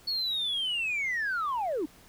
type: linear sweep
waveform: sine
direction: down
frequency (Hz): 4418 to 270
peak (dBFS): -26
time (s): 0.07-1.86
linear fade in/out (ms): 10
effects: tanh soft clip ceiling -25 dBFS + pink hiss -56 dBFS RMS until 2.08 s